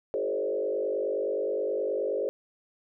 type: tone with frequency modulation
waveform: sine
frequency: 476.8 Hz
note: A#4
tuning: 39 cents sharp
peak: -26 dBFS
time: 0.14-2.29 s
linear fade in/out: 0 ms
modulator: 49.5 Hz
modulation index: 2
effects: none

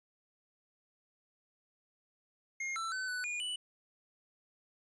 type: tone with pitch steps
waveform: square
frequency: 2134 / 1334 / 1520 / 1491 / 2437 / 2965 Hz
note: C7 / E6 / F#6 / F#6 / D#7 / F#7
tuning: +34 / +20 / +46 / +13 / -37 / +3 cents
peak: -36 dBFS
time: 2.6-3.56 s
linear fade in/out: 5 ms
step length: 160 ms
effects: resampled to 22050 Hz

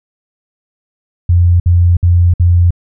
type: tone bursts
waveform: sine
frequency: 87.4 Hz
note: F2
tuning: 2 cents sharp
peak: -5 dBFS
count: 4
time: 1.29-2.707 s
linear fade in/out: 5 ms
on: 310 ms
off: 59 ms
effects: none

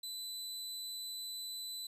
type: tone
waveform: sawtooth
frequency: 4003 Hz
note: B7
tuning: 23 cents sharp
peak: -38 dBFS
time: 0.03-1.87 s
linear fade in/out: 5 ms
effects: resampled to 32000 Hz

